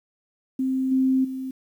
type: tone with level steps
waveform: sine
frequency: 262.2 Hz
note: C4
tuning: 4 cents sharp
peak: -21 / -17 / -28 dBFS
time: 0.59-1.51 s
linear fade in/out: 5 ms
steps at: 0.91 / 1.24 s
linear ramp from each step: 10 ms
effects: 9-bit